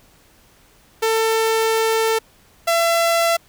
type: tone pair in turn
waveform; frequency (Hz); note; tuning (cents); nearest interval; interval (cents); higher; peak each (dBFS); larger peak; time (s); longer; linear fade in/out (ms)
sawtooth; 446.7 / 673.2; A4 / E5; +26 / +36; perfect fifth; 710; second; -12 / -11; second; 1.02-2.19 / 2.67-3.37; first; 10
effects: pink hiss -53 dBFS RMS until 3.48 s